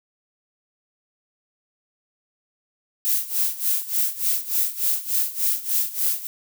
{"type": "noise with tremolo", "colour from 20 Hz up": "violet", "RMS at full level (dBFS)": -20, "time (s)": [3.05, 6.27], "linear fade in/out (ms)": 0, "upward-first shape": "sine", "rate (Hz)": 3.4, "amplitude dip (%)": 85, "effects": []}